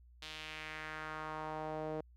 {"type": "tone with band-pass filter sweep", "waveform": "sawtooth", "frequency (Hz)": 155.56, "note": "D#3", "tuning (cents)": 0, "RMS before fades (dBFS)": -43, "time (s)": [0.22, 2.01], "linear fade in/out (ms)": 5, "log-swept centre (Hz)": [3600, 510], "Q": 2, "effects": ["added 60 Hz sine -58 dBFS peak until 2.16 s"]}